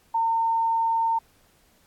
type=tone; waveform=sine; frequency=910 Hz; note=A#5; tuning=42 cents flat; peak=-20 dBFS; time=0.14-1.19 s; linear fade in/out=10 ms; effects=pink hiss -61 dBFS RMS until 1.86 s + AAC 64 kbps